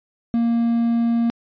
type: tone with quantisation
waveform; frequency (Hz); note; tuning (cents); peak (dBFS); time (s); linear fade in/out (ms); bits
triangle; 233.1; A#3; 0; -14; 0.34-1.3; 0; 7
effects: resampled to 11025 Hz